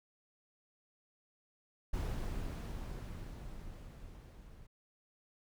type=noise with level ramp; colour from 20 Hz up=brown; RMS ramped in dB=-36 to -55 dBFS; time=1.93-4.67 s; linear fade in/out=10 ms; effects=none